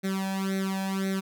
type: tone with flanger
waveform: sawtooth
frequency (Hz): 192.5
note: G3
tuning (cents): -31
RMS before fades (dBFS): -29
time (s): 0.03-1.21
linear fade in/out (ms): 20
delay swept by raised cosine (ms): 0.5 to 1.22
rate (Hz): 1.9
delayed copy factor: +0.9
effects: none